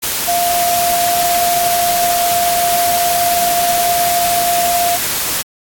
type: tone in noise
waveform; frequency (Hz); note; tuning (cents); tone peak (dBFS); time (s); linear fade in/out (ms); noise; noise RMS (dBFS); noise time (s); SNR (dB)
sine; 698.5; F5; 0; -13; 0.27-4.97; 20; white; -18; 0.02-5.43; +2
effects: AAC 64 kbps